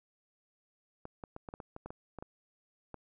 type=clicks; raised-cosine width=1 ms; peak=-29 dBFS; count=12; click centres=1.054 / 1.238 / 1.364 / 1.488 / 1.539 / 1.602 / 1.764 / 1.86 / 1.905 / 2.187 / 2.225 / 2.943 s; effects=none